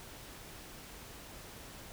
silence, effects pink hiss -50 dBFS RMS until 1.92 s

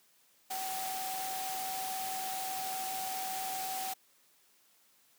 sine tone in noise, 760 Hz, F#5, 46 cents sharp, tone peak -37 dBFS, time 0.5-3.94 s, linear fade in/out 10 ms, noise white, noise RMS -40 dBFS, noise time 0.5-3.94 s, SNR 0 dB, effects white hiss -67 dBFS RMS until 5.18 s + high-pass 150 Hz 12 dB/octave

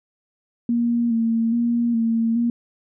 sine tone with vibrato, 232 Hz, A#3, 8 cents flat, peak -17 dBFS, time 0.69-2.5 s, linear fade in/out 2 ms, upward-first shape square, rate 1.2 Hz, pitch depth 31 cents each way, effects none

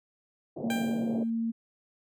white band-pass noise, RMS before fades -37 dBFS, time 0.56-1.24 s, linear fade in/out 10 ms, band 120 to 680 Hz, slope 48 dB/octave
sine tone with pitch glide, 230 to 228.3 Hz, A#3 to A#3, -23 to -36 cents, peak -27 dBFS, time 0.63-1.52 s, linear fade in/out 20 ms, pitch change -13 cents, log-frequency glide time 0.8-1.07 s
15% pulse tone with exponential decay, 792 Hz, G5, 18 cents sharp, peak -24 dBFS, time 0.7-1.3 s, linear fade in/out 2 ms, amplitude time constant 130 ms
effects none

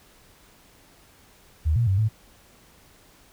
sine tone with pitch steps, 77.8 / 117.8 / 96.1 / 109 Hz, D#2 / A#2 / G2 / A2, 0 / +19 / -34 / -16 cents, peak -18 dBFS, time 1.65-2.09 s, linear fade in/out 20 ms, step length 110 ms, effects pink hiss -55 dBFS RMS until 3.32 s

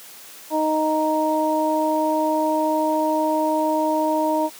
harmonic tone, 311.1 Hz, D#4, in tune, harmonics 1 / 2 / 3, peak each -22 / -22 / -22 dBFS, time 0.5-4.5 s, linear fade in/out 50 ms, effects white hiss -42 dBFS RMS until 4.59 s + high-pass 200 Hz 12 dB/octave

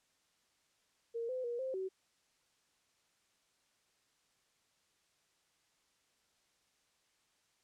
sine tone with pitch steps, 463.6 / 511 / 476.6 / 524 / 378.6 Hz, A#4 / C5 / A#4 / C5 / F#4, -10 / -41 / +38 / +2 / +40 cents, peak -36 dBFS, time 1.14-1.89 s, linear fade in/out 20 ms, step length 150 ms, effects white hiss -75 dBFS RMS until 7.63 s + low-pass 8000 Hz 12 dB/octave

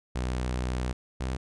sawtooth tone pair in turn, 62.4 / 64.12 Hz, B1 / C2, +19 / -34 cents, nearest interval unison, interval 47 cents, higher second, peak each -24 / -25 dBFS, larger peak first, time 0.15-0.93 / 1.2-1.37 s, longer first, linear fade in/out 10 ms, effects resampled to 22050 Hz

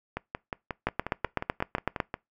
two click trains, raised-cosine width 0.5 ms, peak -10 / -16 dBFS, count 10 / 12, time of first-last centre 0.87-2.002 / 0.17-2.141 s, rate 7.95 / 5.58 Hz, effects noise-tail reverb RT60 0.2 s tail -24 dB re dry

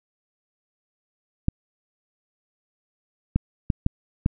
clicks, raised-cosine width 5 ms, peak -7 dBFS, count 5, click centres 1.484 / 3.36 / 3.702 / 3.864 / 4.261 s, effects none

